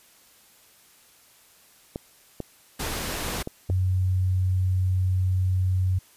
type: clicks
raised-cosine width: 2 ms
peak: -17 dBFS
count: 4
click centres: 1.959 / 2.403 / 3.474 / 3.7 s
type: noise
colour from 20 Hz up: pink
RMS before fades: -30 dBFS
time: 2.79-3.43 s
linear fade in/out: 10 ms
type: tone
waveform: sine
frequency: 92.7 Hz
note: F#2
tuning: 4 cents sharp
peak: -20 dBFS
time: 3.69-5.99 s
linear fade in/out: 10 ms
effects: white hiss -56 dBFS RMS until 6.16 s + resampled to 32000 Hz